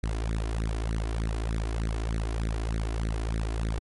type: tone with flanger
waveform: sawtooth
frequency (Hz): 55.1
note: A1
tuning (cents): +3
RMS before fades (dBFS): -29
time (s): 0.03-3.79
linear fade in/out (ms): 5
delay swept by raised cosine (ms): 0.48 to 2.98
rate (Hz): 3.3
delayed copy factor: +0.9
effects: MP3 48 kbps